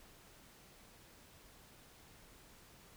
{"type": "silence", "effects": ["pink hiss -61 dBFS RMS until 2.96 s"]}